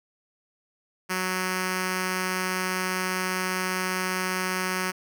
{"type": "tone with notch filter", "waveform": "5% pulse", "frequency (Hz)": 185, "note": "F#3", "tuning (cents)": 0, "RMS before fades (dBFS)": -28, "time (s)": [1.09, 4.92], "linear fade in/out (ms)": 20, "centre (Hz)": 650, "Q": 1.5, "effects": []}